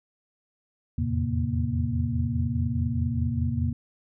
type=tone cluster; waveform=sine; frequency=82.3 / 87.2 / 112.6 / 132.2 / 236 Hz; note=E2 / F2 / A2 / C3 / A#3; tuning=-2 / -2 / +40 / +18 / +22 cents; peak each=-30 dBFS; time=0.98-3.73 s; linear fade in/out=5 ms; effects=none